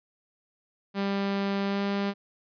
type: tone with pitch glide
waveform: sawtooth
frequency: 198.1 to 199.82 Hz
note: G3 to G3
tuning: +18 to +33 cents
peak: -22 dBFS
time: 0.94-2.14 s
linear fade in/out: 50 ms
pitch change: +15 cents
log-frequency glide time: 1.66-1.82 s
effects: resampled to 11025 Hz